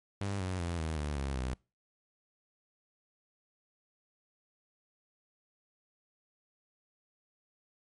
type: tone with pitch steps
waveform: sawtooth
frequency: 99.7 / 92.49 / 85.8 / 79.59 / 73.83 / 68.49 / 63.54 Hz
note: G2 / F#2 / F2 / D#2 / D2 / C#2 / B1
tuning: +30 / 0 / -30 / +40 / +10 / -20 / +50 cents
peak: -29 dBFS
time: 0.21-1.54 s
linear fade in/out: 0 ms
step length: 190 ms
effects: noise-tail reverb RT60 0.3 s tail -25 dB re dry + MP3 48 kbps